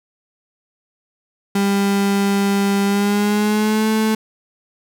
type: tone with pitch glide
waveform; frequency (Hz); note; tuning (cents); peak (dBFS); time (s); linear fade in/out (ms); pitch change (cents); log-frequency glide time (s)
35% pulse; 199.1 to 218.4; G3 to A3; +27 to -13; -13; 1.55-4.15; 5; +160; 2.84-3.88
effects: none